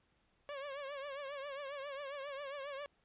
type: tone with vibrato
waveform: sawtooth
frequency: 560 Hz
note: C#5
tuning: 18 cents sharp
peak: -38 dBFS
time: 0.49-2.86 s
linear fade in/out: 0 ms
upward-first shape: triangle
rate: 7.4 Hz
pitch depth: 100 cents each way
effects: pink hiss -75 dBFS RMS until 3.04 s + resampled to 8000 Hz